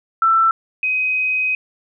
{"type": "tone pair in turn", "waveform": "sine", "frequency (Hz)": [1334, 2518], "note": ["E6", "D#7"], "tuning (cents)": [20, 20], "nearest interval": "major seventh", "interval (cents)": 1100, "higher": "second", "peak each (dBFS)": [-11, -16], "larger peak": "first", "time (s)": [[0.22, 0.51], [0.83, 1.55]], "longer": "second", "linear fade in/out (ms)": 2, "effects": []}